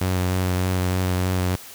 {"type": "tone with vibrato", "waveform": "sawtooth", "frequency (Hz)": 91.8, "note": "F#2", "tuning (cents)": -13, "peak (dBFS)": -16, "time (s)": [0.01, 1.56], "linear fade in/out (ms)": 5, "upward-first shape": "sine", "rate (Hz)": 3.3, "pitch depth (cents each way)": 19, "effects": ["white hiss -41 dBFS RMS until 1.74 s"]}